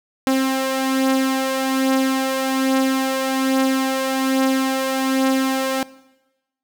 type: beating tone pair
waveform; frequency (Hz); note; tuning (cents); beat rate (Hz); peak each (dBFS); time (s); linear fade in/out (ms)
sawtooth; 264.8 / 266; C4 / C4; +21 / +29; 1.2; -14 / -20; 0.27-5.83; 0
effects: noise-tail reverb RT60 1.0 s tail -20 dB re dry